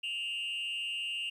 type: tone with frequency modulation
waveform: sine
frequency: 2794 Hz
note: F7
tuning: in tune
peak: -31 dBFS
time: 0.03-1.3 s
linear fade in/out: 10 ms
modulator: 206 Hz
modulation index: 0.63
effects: tanh soft clip ceiling -32 dBFS + 11-bit